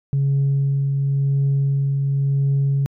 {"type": "tone with tremolo", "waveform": "sine", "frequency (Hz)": 138.59, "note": "C#3", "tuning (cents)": 0, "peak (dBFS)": -13, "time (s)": [0.13, 2.86], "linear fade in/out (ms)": 0, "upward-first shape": "triangle", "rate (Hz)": 0.94, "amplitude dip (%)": 35, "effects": ["tanh soft clip ceiling -13 dBFS"]}